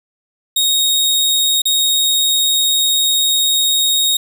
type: tone with dropouts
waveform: sawtooth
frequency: 3748 Hz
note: A#7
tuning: 9 cents sharp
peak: -9 dBFS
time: 0.56-4.17 s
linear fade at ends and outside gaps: 5 ms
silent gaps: 1.619-1.654 s
effects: none